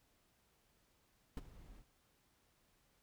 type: noise with ADSR envelope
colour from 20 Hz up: brown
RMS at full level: -39 dBFS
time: 1.37-1.85 s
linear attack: 3 ms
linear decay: 27 ms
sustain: -18 dB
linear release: 72 ms
effects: pink hiss -75 dBFS RMS until 3.02 s